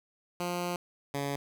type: tone pair in turn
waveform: 10% pulse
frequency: 176.2 / 141.01 Hz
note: F3 / C#3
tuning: +16 / +30 cents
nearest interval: major third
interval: 386 cents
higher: first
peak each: -23 dBFS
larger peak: neither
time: 0.4-0.76 / 1.14-1.36 s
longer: first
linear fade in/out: 2 ms
effects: none